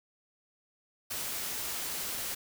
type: noise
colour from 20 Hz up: white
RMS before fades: -36 dBFS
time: 1.1-2.35 s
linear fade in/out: 10 ms
effects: none